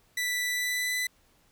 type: tone with pitch glide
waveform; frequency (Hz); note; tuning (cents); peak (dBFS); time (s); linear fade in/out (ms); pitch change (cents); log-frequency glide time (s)
sawtooth; 1975.5 to 1997.3; B6 to B6; 0 to +19; -24; 0.17-1.07; 5; +19; 0.49-0.96
effects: pink hiss -65 dBFS RMS until 1.51 s